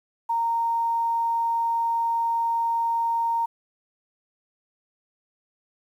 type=tone; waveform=sine; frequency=925 Hz; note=A#5; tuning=14 cents flat; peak=-21 dBFS; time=0.29-3.46 s; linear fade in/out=10 ms; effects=9-bit